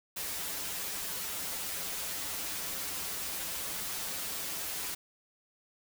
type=noise with comb filter; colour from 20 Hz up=white; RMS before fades=-37 dBFS; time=0.16-4.95 s; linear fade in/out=10 ms; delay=8.4 ms; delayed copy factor=-0.85; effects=none